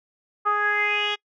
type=tone with low-pass filter sweep; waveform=10% pulse; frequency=415.3 Hz; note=G#4; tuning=in tune; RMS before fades=-23 dBFS; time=0.45-1.16 s; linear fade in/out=20 ms; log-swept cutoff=1200 to 3500 Hz; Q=6.1; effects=noise-tail reverb RT60 0.1 s tail -26 dB re dry